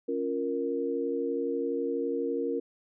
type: chord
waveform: sine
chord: Bb minor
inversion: first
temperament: equal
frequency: 277.2 / 349.2 / 466.2 Hz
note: Db4 / F4 / Bb4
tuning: 0 / 0 / 0 cents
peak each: -33 / -34 / -30 dBFS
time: 0.08-2.6 s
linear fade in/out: 10 ms
effects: none